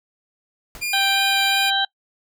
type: noise with exponential decay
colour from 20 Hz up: pink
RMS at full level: -35 dBFS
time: 0.75-0.98 s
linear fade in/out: 1 ms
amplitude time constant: 48 ms
type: tone with vibrato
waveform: sawtooth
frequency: 2400 Hz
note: D7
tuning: 37 cents sharp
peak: -19 dBFS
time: 0.81-1.71 s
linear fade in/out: 20 ms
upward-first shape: sine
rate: 2.8 Hz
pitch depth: 13 cents each way
type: harmonic tone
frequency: 784 Hz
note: G5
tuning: in tune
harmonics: 1 / 2 / 4 / 5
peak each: -23 / -23 / -23 / -23 dBFS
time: 0.93-1.85 s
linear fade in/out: 5 ms
effects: noise-tail reverb RT60 0.1 s tail -24 dB re dry